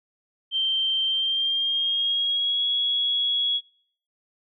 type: tone with pitch glide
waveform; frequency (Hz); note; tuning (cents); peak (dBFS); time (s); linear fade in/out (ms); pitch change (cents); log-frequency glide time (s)
sine; 3136 to 3342; G7 to G#7; 0 to +10; -21; 0.51-3.61; 50; +110; 1.06-2.65
effects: noise-tail reverb RT60 0.6 s tail -26 dB re dry